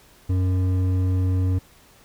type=tone with hard clipping; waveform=triangle; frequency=92.5 Hz; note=F#2; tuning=in tune; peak=-20 dBFS; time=0.29-1.59 s; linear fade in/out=10 ms; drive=12 dB; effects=pink hiss -53 dBFS RMS until 2.04 s